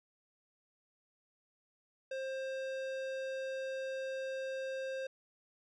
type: tone with tanh clipping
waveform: sine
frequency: 530 Hz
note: C5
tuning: 22 cents sharp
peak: -39 dBFS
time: 2.11-5.07 s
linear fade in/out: 5 ms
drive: 17 dB
effects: none